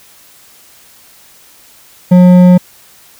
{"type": "tone with hard clipping", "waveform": "sine", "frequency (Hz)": 180, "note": "F#3", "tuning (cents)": -47, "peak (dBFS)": -3, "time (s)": [2.11, 2.58], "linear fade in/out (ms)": 10, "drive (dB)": 8, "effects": ["white hiss -42 dBFS RMS until 3.19 s"]}